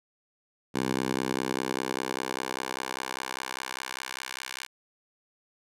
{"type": "tone with high-pass filter sweep", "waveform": "10% pulse", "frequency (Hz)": 65, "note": "C2", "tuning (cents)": -11, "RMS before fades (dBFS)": -33, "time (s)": [0.74, 4.67], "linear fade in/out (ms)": 20, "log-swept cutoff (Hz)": [200, 1900], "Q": 0.84, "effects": ["low-pass 12000 Hz 12 dB/octave"]}